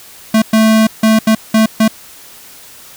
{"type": "tone bursts at uneven times", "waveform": "square", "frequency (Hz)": 220, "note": "A3", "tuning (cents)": 0, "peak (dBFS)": -7, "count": 6, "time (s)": [[0.34, 0.42], [0.53, 0.87], [1.03, 1.19], [1.27, 1.35], [1.54, 1.66], [1.8, 1.88]], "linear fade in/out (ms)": 5, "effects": ["white hiss -37 dBFS RMS until 2.96 s"]}